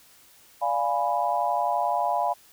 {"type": "chord", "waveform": "sine", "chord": "D diminished seventh", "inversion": "none", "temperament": "equal", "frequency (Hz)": [587.3, 698.5, 830.6, 987.8], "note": ["D5", "F5", "Ab5", "Cb6"], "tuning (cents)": [0, 0, 0, 0], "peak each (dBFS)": [-31, -26, -27, -28], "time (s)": [0.61, 2.34], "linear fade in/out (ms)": 20, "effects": ["white hiss -55 dBFS RMS until 2.52 s"]}